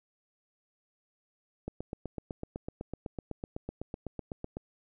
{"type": "click train", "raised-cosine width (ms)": 2, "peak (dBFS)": -23, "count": 24, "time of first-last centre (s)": [1.68, 4.569], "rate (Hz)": 7.96, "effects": []}